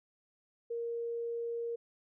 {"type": "tone", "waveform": "sine", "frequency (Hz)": 467.4, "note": "A#4", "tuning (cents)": 5, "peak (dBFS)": -34, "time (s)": [0.7, 1.76], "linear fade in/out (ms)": 10, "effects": []}